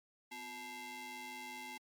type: ring-modulated tone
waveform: sawtooth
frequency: 609 Hz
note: D#5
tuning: 37 cents flat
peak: -38 dBFS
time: 0.31-1.78 s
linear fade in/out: 10 ms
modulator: 1470 Hz
effects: MP3 96 kbps